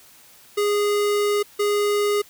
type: tone pair in turn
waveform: square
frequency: 412.3 / 412.3 Hz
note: G#4 / G#4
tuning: -13 / -13 cents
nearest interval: unison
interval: 0 cents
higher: neither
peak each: -19 dBFS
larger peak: neither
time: 0.57-1.43 / 1.59-2.22 s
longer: first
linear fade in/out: 10 ms
effects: white hiss -50 dBFS RMS until 2.29 s